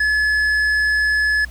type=tone with tanh clipping; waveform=sine; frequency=1712 Hz; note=A6; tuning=48 cents flat; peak=-16 dBFS; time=0-1.45 s; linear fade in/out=5 ms; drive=7 dB; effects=added 60 Hz sine -32 dBFS peak until 1.5 s + pink hiss -46 dBFS RMS until 1.5 s